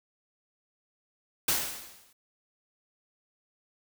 white noise with exponential decay, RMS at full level -24 dBFS, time 1.48-2.13 s, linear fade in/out 5 ms, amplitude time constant 140 ms, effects none

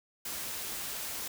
white noise, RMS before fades -38 dBFS, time 0.25-1.28 s, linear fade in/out 5 ms, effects none

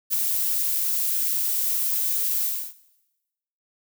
violet noise with ADSR envelope, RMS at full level -21 dBFS, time 0.1-2.74 s, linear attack 36 ms, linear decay 7 ms, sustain -3 dB, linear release 300 ms, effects noise-tail reverb RT60 1.0 s tail -18 dB re dry

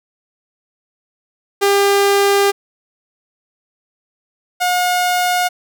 sawtooth tone pair in turn, 400 / 719.5 Hz, G4 / F#5, +35 / -49 cents, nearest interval minor seventh, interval 1016 cents, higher second, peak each -7 / -10 dBFS, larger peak first, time 1.61-2.52 / 4.6-5.49 s, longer first, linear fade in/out 20 ms, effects none

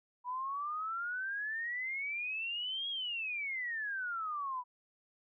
sine exponential two-way sweep, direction up then down, 974 to 3322 to 974 Hz, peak -35 dBFS, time 0.24-4.64 s, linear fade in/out 50 ms, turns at 2.89 s, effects none

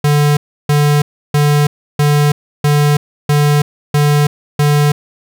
square tone bursts, 146.83 Hz, D3, in tune, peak -9 dBFS, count 8, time 0.04-4.92 s, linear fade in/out 5 ms, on 330 ms, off 320 ms, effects none

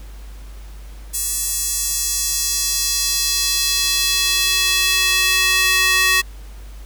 square tone with high-pass filter sweep, 374.8 Hz, F#4, 22 cents sharp, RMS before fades -18 dBFS, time 1.13-6.22 s, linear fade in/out 20 ms, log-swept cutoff 8400 to 2000 Hz, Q 1.4, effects added 50 Hz sine -33 dBFS peak until 6.85 s + pink hiss -47 dBFS RMS until 6.85 s

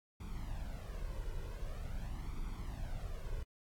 brown noise with flanger, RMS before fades -41 dBFS, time 0.2-3.43 s, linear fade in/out 5 ms, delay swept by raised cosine 0.86 to 2.06 ms, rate 0.45 Hz, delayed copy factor +0.7, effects AAC 64 kbps

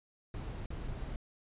brown noise with dropouts, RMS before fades -40 dBFS, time 0.34-1.16 s, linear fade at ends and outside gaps 1 ms, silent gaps 0.66-0.704 / 0.877-0.881 s, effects resampled to 8000 Hz

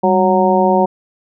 harmonic tone with a mistuned harmonic, 185 Hz, F#3, in tune, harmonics 1 / 2 / 3 / 4 / 5, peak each -16 / -16 / -16 / -16 / -16 dBFS, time 0.03-0.86 s, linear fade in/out 10 ms, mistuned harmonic 1, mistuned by +100 cents, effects none

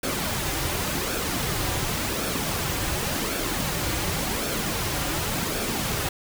pink noise with flanger, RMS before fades -27 dBFS, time 0.03-6.09 s, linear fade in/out 5 ms, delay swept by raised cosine 1 to 4.7 ms, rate 0.9 Hz, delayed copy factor -0.5, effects none

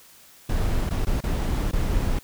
brown noise with dropouts, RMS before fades -23 dBFS, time 0.49-2.19 s, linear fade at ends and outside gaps 5 ms, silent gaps 0.894-0.906 / 1.051-1.067 / 1.207-1.237 / 1.713-1.731 s, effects white hiss -51 dBFS RMS until 2.23 s

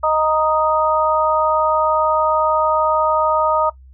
harmonic tone, 311.1 Hz, D#4, in tune, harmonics 2 / 3 / 4, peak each -18 / -18 / -18 dBFS, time 0.03-3.7 s, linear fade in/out 10 ms, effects noise-tail reverb RT60 0.1 s tail -18 dB re dry + added 65 Hz sine -40 dBFS peak until 3.93 s

